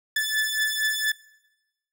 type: beating tone pair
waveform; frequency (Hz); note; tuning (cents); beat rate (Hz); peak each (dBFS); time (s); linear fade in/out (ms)
sawtooth; 1740 / 1744.3; A6 / A6; -20 / -16; 4.3; -23 / -22; 0.16-1.12; 5
effects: noise-tail reverb RT60 1.0 s tail -21 dB re dry